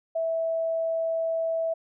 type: tone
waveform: sine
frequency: 655 Hz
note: E5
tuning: 11 cents flat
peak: -24 dBFS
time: 0.15-1.74 s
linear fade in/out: 10 ms
effects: none